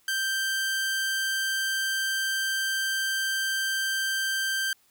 sawtooth tone, 1568 Hz, G6, in tune, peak -22 dBFS, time 0.08-4.73 s, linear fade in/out 2 ms, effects white hiss -64 dBFS RMS until 4.9 s

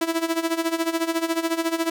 sawtooth tone with tremolo, 329.6 Hz, E4, in tune, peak -15 dBFS, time 0.01-1.9 s, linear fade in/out 5 ms, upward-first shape sine, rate 14 Hz, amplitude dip 80%, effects none

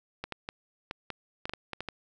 clicks, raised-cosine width 0.3 ms, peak -19 dBFS, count 11, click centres 0.24 / 0.323 / 0.489 / 0.911 / 1.103 / 1.455 / 1.495 / 1.536 / 1.733 / 1.806 / 1.887 s, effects none

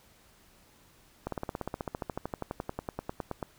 slowing click train, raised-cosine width 1 ms, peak -19 dBFS, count 28, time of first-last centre 1.27-3.428 s, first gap 53 ms, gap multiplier 1.03, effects pink hiss -61 dBFS RMS until 3.58 s

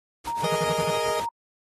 pink noise with tremolo, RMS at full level -37 dBFS, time 0.24-1.26 s, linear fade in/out 10 ms, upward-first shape sine, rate 7.4 Hz, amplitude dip 90%
sine tone, 932.3 Hz, A#5, in tune, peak -26 dBFS, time 0.27-1.29 s, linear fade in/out 5 ms
square tone bursts, 163.3 Hz, E3, 16 cents flat, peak -27 dBFS, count 6, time 0.43-0.907 s, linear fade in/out 5 ms, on 37 ms, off 51 ms
30% pulse chord, Ab suspended second, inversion none, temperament equal, 415.3 / 466.2 / 622.3 Hz, Ab4 / Bb4 / Eb5, 0 / 0 / 0 cents, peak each -30 / -26 / -25 dBFS, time 0.44-1.2 s, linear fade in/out 2 ms
effects high-pass 80 Hz 12 dB/octave + AAC 32 kbps

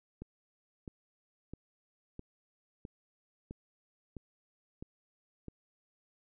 click train, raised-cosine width 3 ms, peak -30 dBFS, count 9, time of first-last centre 0.22-5.483 s, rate 1.52 Hz, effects none

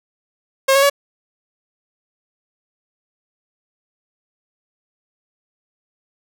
sawtooth tone with pitch steps, 538 / 551.2 / 564.7 Hz, C5 / C#5 / C#5, +48 / -10 / +32 cents, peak -7 dBFS, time 0.68-0.899 s, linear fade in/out 10 ms, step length 73 ms, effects none

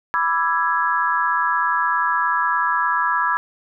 sine chord, E dominant seventh, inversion second, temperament equal with one note detuned, 987.8 / 1174.7 / 1331.5 / 1661.2 Hz, B5 / D6 / E6 / G#6, 0 / 0 / +17 / 0 cents, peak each -21 / -24 / -23 / -22 dBFS, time 0.14-3.37 s, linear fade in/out 0 ms, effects none

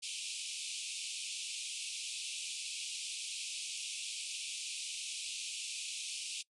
pink band-pass noise, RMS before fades -42 dBFS, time 0.02-6.43 s, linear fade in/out 20 ms, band 2400 to 10000 Hz, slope 96 dB/octave, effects noise-tail reverb RT60 0.1 s tail -22 dB re dry

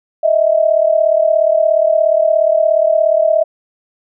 sine tone pair together, 622.3 / 659.3 Hz, D#5 / E5, 0 / 0 cents, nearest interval minor second, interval 100 cents, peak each -12 dBFS, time 0.23-3.44 s, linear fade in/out 10 ms, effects none

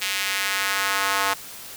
square tone with high-pass filter sweep, 98 Hz, G2, in tune, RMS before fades -24 dBFS, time 0.01-1.34 s, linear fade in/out 10 ms, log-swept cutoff 2500 to 1000 Hz, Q 1.4, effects white hiss -39 dBFS RMS until 1.76 s

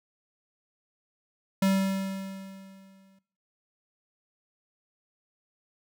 square tone with exponential decay, 193.1 Hz, G3, 26 cents flat, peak -21 dBFS, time 1.62-3.19 s, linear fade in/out 5 ms, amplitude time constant 340 ms, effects noise-tail reverb RT60 0.5 s tail -18 dB re dry

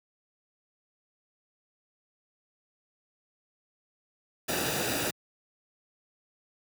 pink noise with comb filter, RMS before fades -30 dBFS, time 4.48-5.11 s, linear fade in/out 10 ms, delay 0.93 ms, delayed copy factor -0.6, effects high-pass 100 Hz 12 dB/octave

